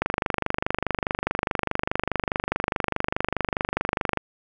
click train, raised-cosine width 0.5 ms, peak -7 dBFS, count 104, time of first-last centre 0.02-4.173 s, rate 24.8 Hz, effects none

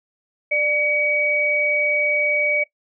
sine tone pair together, 594.2 / 2265 Hz, D5 / C#7, +20 / +37 cents, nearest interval octave + major seventh, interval 2317 cents, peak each -23 / -18 dBFS, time 0.51-2.64 s, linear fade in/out 10 ms, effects noise-tail reverb RT60 0.1 s tail -18 dB re dry

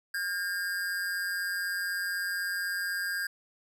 square tone with amplitude modulation, 1612 Hz, G6, 48 cents sharp, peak -28 dBFS, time 0.14-3.27 s, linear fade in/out 5 ms, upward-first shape sine, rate 184 Hz, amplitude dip 60%, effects none

